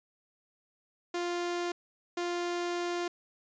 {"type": "tone bursts at uneven times", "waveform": "sawtooth", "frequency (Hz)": 349.4, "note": "F4", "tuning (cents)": 1, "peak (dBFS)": -27, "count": 2, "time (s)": [[1.14, 1.72], [2.17, 3.08]], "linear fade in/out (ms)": 5, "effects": ["resampled to 16000 Hz"]}